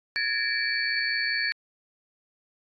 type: tone cluster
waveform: sine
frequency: 1681 / 1806 / 2318 / 4452 Hz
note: G#6 / A6 / D7 / C#8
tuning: +20 / +45 / -23 / +7 cents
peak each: -30 dBFS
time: 0.16-1.52 s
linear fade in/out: 0 ms
effects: AAC 32 kbps